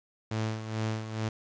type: tone with tremolo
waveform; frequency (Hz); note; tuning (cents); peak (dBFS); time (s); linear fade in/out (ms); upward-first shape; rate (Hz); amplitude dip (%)
sawtooth; 110; A2; 0; -24; 0.31-1.29; 5; sine; 2.3; 65
effects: resampled to 16000 Hz + 9-bit